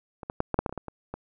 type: clicks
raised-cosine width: 1 ms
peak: -24 / -17 / -10 / -11 / -7 / -12 / -21 / -22 / -19 / -22 / -20 dBFS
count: 11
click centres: 0.232 / 0.299 / 0.404 / 0.543 / 0.59 / 0.662 / 0.694 / 0.726 / 0.777 / 0.883 / 1.14 s
effects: none